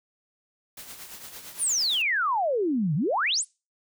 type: noise with tremolo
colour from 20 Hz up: white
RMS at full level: -40 dBFS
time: 0.77-2.02 s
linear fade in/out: 5 ms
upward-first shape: triangle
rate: 8.8 Hz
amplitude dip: 60%
type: exponential two-way sweep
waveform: sine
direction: down then up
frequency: 10548 to 138.59 to 10548 Hz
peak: -22 dBFS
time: 1.58-3.45 s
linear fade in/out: 50 ms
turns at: 2.95 s
effects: noise-tail reverb RT60 0.3 s tail -26 dB re dry